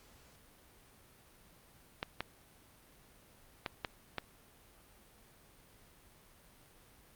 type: clicks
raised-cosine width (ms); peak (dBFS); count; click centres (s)
0.3; -19; 5; 2.029 / 2.206 / 3.662 / 3.848 / 4.183
effects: pink hiss -62 dBFS RMS until 7.15 s + Opus 48 kbps